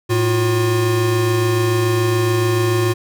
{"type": "tone pair together", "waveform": "square", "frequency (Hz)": [110, 357], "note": ["A2", "F4"], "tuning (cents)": [0, 38], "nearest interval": "octave + minor sixth", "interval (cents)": 2038, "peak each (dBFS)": -18, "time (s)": [0.09, 2.94], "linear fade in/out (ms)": 20, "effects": []}